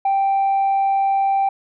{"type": "tone", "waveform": "sine", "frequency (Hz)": 784, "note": "G5", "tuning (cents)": 0, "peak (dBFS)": -13, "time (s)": [0.05, 1.49], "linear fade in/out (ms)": 5, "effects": ["tanh soft clip ceiling -13 dBFS"]}